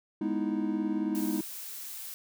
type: chord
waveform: triangle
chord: E major seventh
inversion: first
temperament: equal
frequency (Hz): 207.7 / 246.9 / 311.1 / 329.6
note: G#3 / B3 / D#4 / E4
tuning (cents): 0 / 0 / 0 / 0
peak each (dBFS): -31 / -34 / -29 / -34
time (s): 0.21-1.41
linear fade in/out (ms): 5
type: noise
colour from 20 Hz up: blue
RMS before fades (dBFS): -41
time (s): 1.15-2.14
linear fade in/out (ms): 0
effects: none